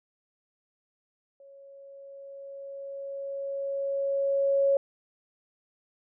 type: tone with level ramp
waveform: sine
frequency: 553 Hz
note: C#5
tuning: 4 cents flat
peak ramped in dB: -49 to -19 dBFS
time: 1.4-4.77 s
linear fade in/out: 2 ms
effects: none